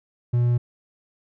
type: tone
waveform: triangle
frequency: 120.8 Hz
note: B2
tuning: 38 cents flat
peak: -15 dBFS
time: 0.33-0.58 s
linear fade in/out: 10 ms
effects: none